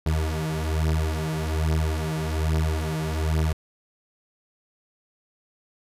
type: beating tone pair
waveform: 30% pulse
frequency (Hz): 78.1 / 79.3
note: D#2 / D#2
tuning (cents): +7 / +33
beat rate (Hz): 1.2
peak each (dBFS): -23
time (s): 0.06-3.53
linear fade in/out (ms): 5
effects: resampled to 32000 Hz